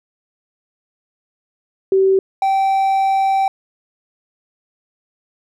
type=tone pair in turn; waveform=sine / triangle; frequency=384.1 / 776.2 Hz; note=G4 / G5; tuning=-35 / -17 cents; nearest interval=octave; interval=1218 cents; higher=second; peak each=-10 / -11 dBFS; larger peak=first; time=1.92-2.19 / 2.42-3.48 s; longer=second; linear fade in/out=2 ms; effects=none